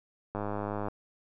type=click train; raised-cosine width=1 ms; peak=-20 dBFS; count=56; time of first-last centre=0.35-0.884 s; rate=103 Hz; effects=none